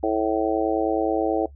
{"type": "harmonic tone", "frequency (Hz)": 109.4, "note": "A2", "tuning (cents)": -9, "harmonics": [3, 4, 5, 6, 7], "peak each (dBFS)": [-24, -25, -26, -27, -27], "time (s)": [0.03, 1.46], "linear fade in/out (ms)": 5, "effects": ["noise-tail reverb RT60 0.1 s tail -18 dB re dry", "added 70 Hz sine -42 dBFS peak until 1.55 s"]}